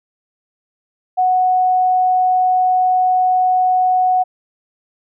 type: tone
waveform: sine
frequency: 738 Hz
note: F#5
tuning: 5 cents flat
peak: -11 dBFS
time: 1.17-4.24 s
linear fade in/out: 20 ms
effects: none